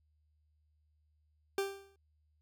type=tone with exponential decay; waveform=40% pulse; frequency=393.5 Hz; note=G4; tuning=7 cents sharp; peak=-28 dBFS; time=1.58-1.96 s; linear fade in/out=2 ms; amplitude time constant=81 ms; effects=added 76 Hz sine -70 dBFS peak until 2.41 s